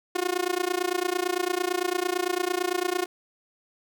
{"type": "tone with amplitude modulation", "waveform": "sawtooth", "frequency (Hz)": 360, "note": "F#4", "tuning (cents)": -47, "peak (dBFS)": -17, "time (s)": [0.15, 3.06], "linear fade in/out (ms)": 10, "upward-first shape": "sine", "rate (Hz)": 28.9, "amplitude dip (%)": 95, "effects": []}